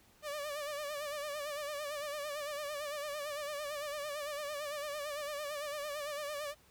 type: tone with vibrato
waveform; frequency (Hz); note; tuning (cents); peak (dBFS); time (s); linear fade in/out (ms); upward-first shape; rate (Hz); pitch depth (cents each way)
sawtooth; 587.3; D5; 0; -34; 0.22-6.55; 50; sine; 8.9; 68
effects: pink hiss -65 dBFS RMS until 6.7 s